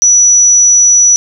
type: tone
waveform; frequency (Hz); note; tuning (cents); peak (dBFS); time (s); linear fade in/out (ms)
sine; 5900; F#8; -6; -3; 0.02-1.16; 0
effects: none